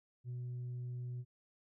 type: tone with tanh clipping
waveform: sine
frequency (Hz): 123.47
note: B2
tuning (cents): 0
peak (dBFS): -40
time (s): 0.24-1.25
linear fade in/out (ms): 50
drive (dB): 1
effects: none